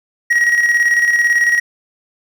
triangle tone with tremolo, 1900 Hz, A#6, 33 cents sharp, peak -7 dBFS, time 0.3-1.6 s, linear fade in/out 10 ms, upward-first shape square, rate 18 Hz, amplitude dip 45%, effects none

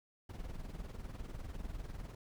brown noise with tremolo, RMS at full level -41 dBFS, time 0.29-2.15 s, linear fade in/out 5 ms, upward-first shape triangle, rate 20 Hz, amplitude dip 75%, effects none

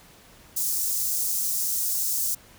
white high-pass noise, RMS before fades -26 dBFS, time 0.56-2.35 s, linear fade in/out 10 ms, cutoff 5700 Hz, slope 24 dB/octave, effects pink hiss -52 dBFS RMS until 2.58 s

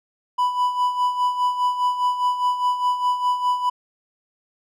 triangle tone with tremolo, 991 Hz, B5, 6 cents sharp, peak -14 dBFS, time 0.38-3.7 s, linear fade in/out 10 ms, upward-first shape sine, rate 4.9 Hz, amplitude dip 65%, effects none

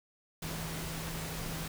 sine tone in noise, 162.1 Hz, E3, 29 cents flat, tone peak -41 dBFS, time 0.42-1.68 s, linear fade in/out 5 ms, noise pink, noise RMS -40 dBFS, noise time 0.42-1.68 s, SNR -4 dB, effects none

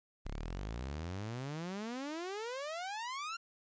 sawtooth exponential sweep, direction up, 31.84 to 1406 Hz, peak -35 dBFS, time 0.25-3.37 s, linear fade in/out 10 ms, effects resampled to 16000 Hz + 12-bit

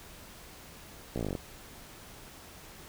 slowing click train, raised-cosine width 2 ms, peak -20 dBFS, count 11, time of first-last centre 1.16-1.352 s, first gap 16 ms, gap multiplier 1.04, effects pink hiss -50 dBFS RMS until 2.88 s

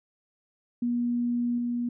sine tone with level steps, 240.4 Hz, B3, 46 cents flat, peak -24 / -26 dBFS, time 0.82-1.89 s, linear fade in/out 5 ms, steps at 1.58 s, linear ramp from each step 2 ms, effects none

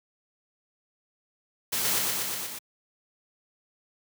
white noise with echo, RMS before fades -28 dBFS, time 1.72-1.99 s, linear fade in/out 10 ms, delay 120 ms, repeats 5, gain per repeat -2 dB, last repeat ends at 2.59 s, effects high-pass 100 Hz 12 dB/octave

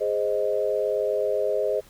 sine chord, Ab major, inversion none, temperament equal, 415.3 / 523.3 / 622.3 Hz, Ab4 / C5 / Eb5, 0 / 0 / 0 cents, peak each -26 dBFS, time 0-1.81 s, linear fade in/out 20 ms, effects pink hiss -53 dBFS RMS until 1.89 s

